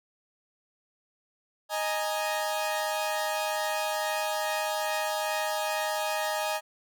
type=chord; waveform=sawtooth; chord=D# suspended fourth; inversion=none; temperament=equal; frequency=622.3 / 830.6 / 932.3 Hz; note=D#5 / G#5 / A#5; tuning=0 / 0 / 0 cents; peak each=-27 / -28 / -32 dBFS; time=1.69-6.61 s; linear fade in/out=50 ms; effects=none